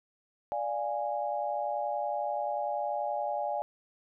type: chord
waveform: sine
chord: D diminished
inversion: none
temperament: equal with one note detuned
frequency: 587.3 / 698.5 / 828.2 Hz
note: D5 / F5 / Ab5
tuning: 0 / 0 / -5 cents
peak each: -34 / -35 / -33 dBFS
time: 0.52-3.62 s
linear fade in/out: 0 ms
effects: none